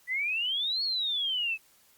sine exponential two-way sweep, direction up then down, 1944 to 4408 to 2561 Hz, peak -27 dBFS, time 0.07-1.58 s, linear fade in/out 50 ms, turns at 0.83 s, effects white hiss -62 dBFS RMS until 1.97 s + Opus 48 kbps

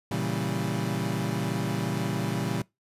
30% pulse chord, A# diminished seventh, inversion none, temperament equal, 116.54 / 138.59 / 164.81 / 196 Hz, A#2 / C#3 / E3 / G3, 0 / 0 / 0 / 0 cents, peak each -30 dBFS, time 0.11-2.62 s, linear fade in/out 5 ms, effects noise-tail reverb RT60 0.2 s tail -23 dB re dry + resampled to 32000 Hz

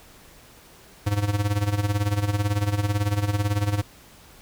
square tone with tremolo, 102.7 Hz, G#2, 19 cents flat, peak -19 dBFS, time 1.06-3.82 s, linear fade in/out 10 ms, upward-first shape sine, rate 18 Hz, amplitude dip 75%, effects pink hiss -50 dBFS RMS until 4.41 s

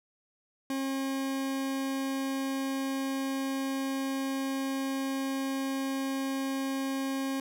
40% pulse tone, 270 Hz, C#4, 45 cents flat, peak -29 dBFS, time 0.7-7.4 s, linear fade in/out 2 ms, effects none

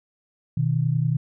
sine tone pair together, 124.9 / 155.56 Hz, B2 / D#3, +20 / 0 cents, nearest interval major third, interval 380 cents, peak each -22 dBFS, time 0.57-1.17 s, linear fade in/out 5 ms, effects none

